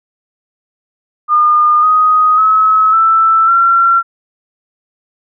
sine tone with pitch steps, 1215 / 1250.6 / 1287.2 / 1325 / 1363.8 Hz, D#6 / D#6 / E6 / E6 / F6, -42 / +8 / -42 / +9 / -42 cents, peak -6 dBFS, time 1.28-4.03 s, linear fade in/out 50 ms, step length 550 ms, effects none

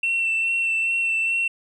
sine tone with vibrato, 2696 Hz, E7, 38 cents sharp, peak -18 dBFS, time 0.03-1.48 s, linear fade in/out 5 ms, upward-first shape sine, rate 2.4 Hz, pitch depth 17 cents each way, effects tanh soft clip ceiling -17 dBFS + 10-bit

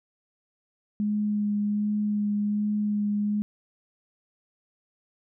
sine tone with vibrato, 208 Hz, G#3, 3 cents sharp, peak -23 dBFS, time 1-3.42 s, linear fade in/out 0 ms, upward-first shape sine, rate 1.3 Hz, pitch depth 13 cents each way, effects none

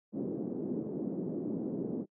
white band-pass noise, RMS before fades -36 dBFS, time 0.12-2.06 s, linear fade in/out 50 ms, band 180 to 350 Hz, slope 24 dB/octave, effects noise-tail reverb RT60 0.1 s tail -23 dB re dry

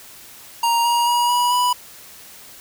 square tone with pitch steps, 935 / 947.5 / 960.2 / 973 / 986 Hz, A#5 / A#5 / B5 / B5 / B5, +5 / +28 / -49 / -26 / -3 cents, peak -16 dBFS, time 0.63-1.73 s, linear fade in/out 5 ms, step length 220 ms, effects white hiss -42 dBFS RMS until 2.6 s

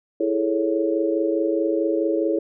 sine chord, A major seventh, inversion second, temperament equal, 329.6 / 415.3 / 440 / 554.4 Hz, E4 / G#4 / A4 / C#5, 0 / 0 / 0 / 0 cents, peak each -22 / -26 / -26 / -25 dBFS, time 0.2-2.39 s, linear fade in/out 5 ms, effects none

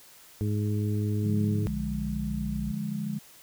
harmonic tone, 104.7 Hz, G#2, 15 cents sharp, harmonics 1 / 2 / 3 / 4, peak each -26 / -32 / -36 / -38 dBFS, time 0.41-1.67 s, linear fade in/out 0 ms
sine chord, D diminished, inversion none, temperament equal, 146.83 / 174.61 / 207.7 Hz, D3 / F3 / Ab3, 0 / 0 / 0 cents, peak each -35 / -36 / -31 dBFS, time 1.23-3.19 s, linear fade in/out 10 ms
sine tone, 61.6 Hz, B1, 4 cents flat, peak -34 dBFS, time 1.66-2.72 s, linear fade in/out 10 ms
effects white hiss -53 dBFS RMS until 3.42 s

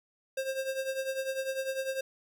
square tone with tremolo, 532 Hz, C5, 29 cents sharp, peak -29 dBFS, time 0.37-2.01 s, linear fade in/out 5 ms, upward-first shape triangle, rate 10 Hz, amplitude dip 75%, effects none

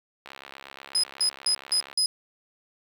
click train, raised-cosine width 0.3 ms, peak -24 dBFS, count 115, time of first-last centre 0.26-1.929 s, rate 68.3 Hz
35% pulse tone bursts, 5040 Hz, D#8, 21 cents sharp, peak -18 dBFS, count 5, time 0.95-2.06 s, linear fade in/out 2 ms, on 86 ms, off 170 ms
effects high-pass 400 Hz 12 dB/octave + 8-bit

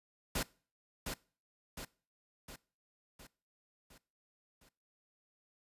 pink noise with echo, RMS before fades -35 dBFS, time 0.35-0.43 s, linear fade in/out 5 ms, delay 710 ms, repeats 6, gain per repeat -5 dB, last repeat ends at 4.69 s, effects noise-tail reverb RT60 0.4 s tail -22 dB re dry + resampled to 32000 Hz

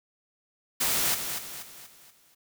white noise with echo, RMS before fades -26 dBFS, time 0.8-1.15 s, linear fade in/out 10 ms, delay 240 ms, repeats 5, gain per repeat -7 dB, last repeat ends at 2.35 s, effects none

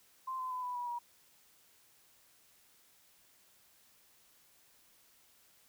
sine tone with pitch steps, 1043 / 1025.1 / 1007.5 / 990.2 / 973.2 / 956.4 Hz, C6 / C6 / B5 / B5 / B5 / A#5, -6 / -36 / +34 / +4 / -26 / +44 cents, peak -36 dBFS, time 0.27-0.99 s, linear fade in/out 10 ms, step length 120 ms, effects white hiss -66 dBFS RMS until 5.68 s

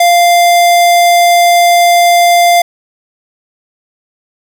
square tone, 696 Hz, F5, 6 cents flat, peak -5 dBFS, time 0-2.62 s, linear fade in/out 5 ms, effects none

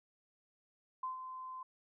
sine tone with ADSR envelope, 1032 Hz, C6, 24 cents flat, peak -35 dBFS, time 1.03-1.63 s, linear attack 5 ms, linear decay 130 ms, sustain -8 dB, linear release 4 ms, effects none

